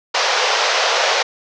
pink band-pass noise, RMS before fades -17 dBFS, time 0.14-1.23 s, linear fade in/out 10 ms, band 470 to 6100 Hz, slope 48 dB/octave, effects none

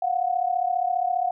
sine tone pair together, 706 / 740.9 Hz, F5 / F#5, +19 / +2 cents, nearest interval minor second, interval 83 cents, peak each -24 dBFS, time 0.02-1.31 s, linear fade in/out 5 ms, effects none

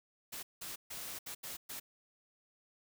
white noise bursts at uneven times, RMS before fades -44 dBFS, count 6, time 0.32-0.43 / 0.61-0.76 / 0.9-1.19 / 1.26-1.35 / 1.43-1.57 / 1.69-1.8 s, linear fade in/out 10 ms, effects none

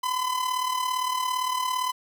45% pulse tone with amplitude modulation, 1012 Hz, B5, 42 cents sharp, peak -22 dBFS, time 0.03-1.92 s, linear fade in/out 10 ms, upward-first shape sine, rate 37.6 Hz, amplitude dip 60%, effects none

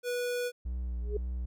square tone, 489 Hz, B4, 17 cents flat, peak -31 dBFS, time 0.03-0.52 s, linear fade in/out 50 ms
triangle tone with vibrato, 60.5 Hz, B1, 35 cents flat, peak -30 dBFS, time 0.65-1.46 s, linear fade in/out 10 ms, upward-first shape sine, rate 1.9 Hz, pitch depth 43 cents each way
sine tone with exponential growth, 415.3 Hz, G#4, in tune, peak -27 dBFS, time 1.01-1.17 s, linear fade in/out 5 ms, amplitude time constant 34 ms
effects none

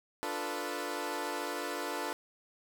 15% pulse chord, B half-diminished seventh, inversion first, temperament equal, 293.7 / 349.2 / 440 / 493.9 Hz, D4 / F4 / A4 / B4, 0 / 0 / 0 / 0 cents, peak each -34 dBFS, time 0.23-2.13 s, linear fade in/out 0 ms, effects none

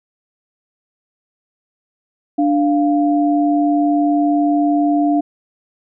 sine tone pair together, 293.7 / 696.5 Hz, D4 / F5, 0 / -5 cents, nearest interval octave + minor third, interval 1495 cents, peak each -13 / -18 dBFS, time 2.38-5.21 s, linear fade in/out 10 ms, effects none

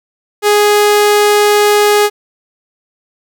sawtooth tone, 415.3 Hz, G#4, in tune, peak -3 dBFS, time 0.42-2.1 s, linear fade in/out 50 ms, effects none

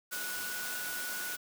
sine tone in noise, 1469 Hz, F#6, 13 cents flat, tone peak -39 dBFS, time 0.11-1.37 s, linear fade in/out 20 ms, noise white, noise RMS -39 dBFS, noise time 0.11-1.37 s, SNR -3 dB, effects high-pass 150 Hz 12 dB/octave

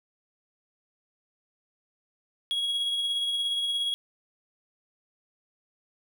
triangle tone with tremolo, 3317 Hz, G#7, 3 cents flat, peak -23 dBFS, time 2.51-3.94 s, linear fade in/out 0 ms, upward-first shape sine, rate 17 Hz, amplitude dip 30%, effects none

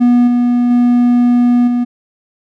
triangle tone with level steps, 242.9 Hz, B3, 29 cents flat, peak -4 / -7 / -5 / -9 dBFS, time 0-1.85 s, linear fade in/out 20 ms, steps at 0.27 / 0.7 / 1.67 s, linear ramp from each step 10 ms, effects none

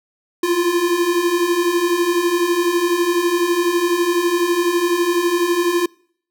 square beating tone pair, 338.6 / 350.6 Hz, E4 / F4, +46 / +7 cents, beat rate 12 Hz, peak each -22 / -17 dBFS, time 0.43-5.86 s, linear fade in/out 5 ms, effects noise-tail reverb RT60 0.6 s tail -26 dB re dry

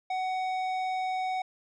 sine tone with tanh clipping, 747 Hz, F#5, 16 cents sharp, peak -30 dBFS, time 0.1-1.42 s, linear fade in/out 5 ms, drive 12 dB, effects none

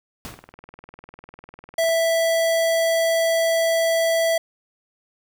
pink noise with exponential decay, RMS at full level -32 dBFS, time 0.25-0.52 s, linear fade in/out 0 ms, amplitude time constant 57 ms
click train, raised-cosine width 0.5 ms, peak -26 dBFS, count 33, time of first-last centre 0.29-1.89 s, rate 20 Hz
square tone, 659.3 Hz, E5, in tune, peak -18 dBFS, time 1.78-4.38 s, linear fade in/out 5 ms
effects none

